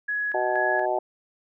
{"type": "tone with tremolo", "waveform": "sine", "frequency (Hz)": 1678, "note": "G#6", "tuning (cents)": 17, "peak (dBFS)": -24, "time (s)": [0.08, 0.86], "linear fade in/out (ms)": 10, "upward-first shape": "square", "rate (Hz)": 2.1, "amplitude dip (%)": 55}
{"type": "harmonic tone", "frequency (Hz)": 124.3, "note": "B2", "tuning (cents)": 12, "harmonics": [3, 4, 5, 6, 7], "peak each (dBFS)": [-29, -36, -26, -28, -29], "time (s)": [0.34, 0.99], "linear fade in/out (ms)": 5}
{"effects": []}